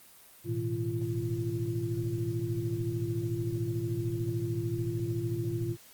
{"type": "tone cluster", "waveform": "sine", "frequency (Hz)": [109.4, 122.9, 160.8, 342.3], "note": ["A2", "B2", "E3", "F4"], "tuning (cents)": [-9, -8, -43, -35], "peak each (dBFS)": [-34, -34, -40, -34], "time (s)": [0.44, 5.77], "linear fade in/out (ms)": 50, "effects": ["white hiss -55 dBFS RMS until 5.93 s", "Opus 32 kbps"]}